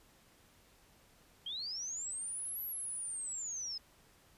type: linear two-way sweep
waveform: sine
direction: up then down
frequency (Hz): 3119 to 11840 to 5040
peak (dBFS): -38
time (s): 1.46-3.78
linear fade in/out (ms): 5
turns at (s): 2.63
effects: pink hiss -65 dBFS RMS until 4.37 s + resampled to 32000 Hz